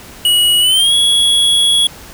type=tone with pitch glide; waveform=square; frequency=2914 to 3347 Hz; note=F#7 to G#7; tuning=-27 to +13 cents; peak=-9 dBFS; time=0.25-1.87 s; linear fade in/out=2 ms; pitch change=+240 cents; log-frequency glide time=0.6-0.94 s; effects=pink hiss -35 dBFS RMS until 2.13 s